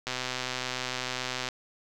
click train, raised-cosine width 0.2 ms, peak -14 dBFS, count 181, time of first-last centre 0.07-1.487 s, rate 127 Hz, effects none

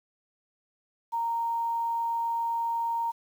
sine tone with quantisation, 927 Hz, A#5, 10 cents flat, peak -26 dBFS, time 1.12-3.12 s, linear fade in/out 20 ms, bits 9, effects none

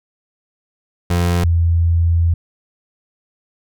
30% pulse / sine tone pair in turn, 87.31 / 84.2 Hz, F2 / E2, 0 / +37 cents, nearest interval minor second, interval 63 cents, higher first, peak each -11 dBFS, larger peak neither, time 1.1-1.44 / 1.44-2.34 s, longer second, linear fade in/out 5 ms, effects none

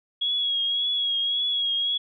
sine tone with vibrato, 3322 Hz, G#7, in tune, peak -22 dBFS, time 0.21-1.98 s, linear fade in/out 10 ms, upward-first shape triangle, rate 1.8 Hz, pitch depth 42 cents each way, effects none

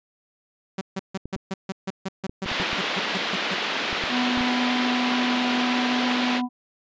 sawtooth tone bursts, 191.6 Hz, G3, 39 cents flat, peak -22 dBFS, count 16, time 0.78-3.542 s, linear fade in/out 5 ms, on 32 ms, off 150 ms
clicks, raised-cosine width 3 ms, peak -21 dBFS, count 11, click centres 1.256 / 1.362 / 2.295 / 2.46 / 2.516 / 2.6 / 2.731 / 3.929 / 4.038 / 4.375 / 4.409 s
white band-pass noise, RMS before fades -27 dBFS, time 2.44-6.42 s, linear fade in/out 50 ms, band 200 to 3700 Hz, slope 24 dB/octave
harmonic tone, 248 Hz, B3, 7 cents sharp, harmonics 1 / 3 / 4, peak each -23 / -33 / -35 dBFS, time 4.09-6.49 s, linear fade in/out 50 ms
effects resampled to 16000 Hz

